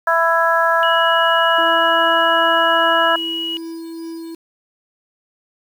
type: harmonic tone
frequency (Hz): 331.9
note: E4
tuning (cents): +12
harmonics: 2 / 3 / 4 / 5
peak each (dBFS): -18 / -18 / -18 / -18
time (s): 0.07-3.16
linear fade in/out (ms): 5
type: tone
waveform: sine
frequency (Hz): 2910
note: F#7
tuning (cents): -29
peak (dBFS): -21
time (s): 0.83-3.57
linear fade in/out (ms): 0
type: tone with tremolo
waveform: triangle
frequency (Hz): 329.6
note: E4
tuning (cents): 0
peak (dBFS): -24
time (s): 1.58-4.35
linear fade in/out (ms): 5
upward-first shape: triangle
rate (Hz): 2.5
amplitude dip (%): 25
effects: 7-bit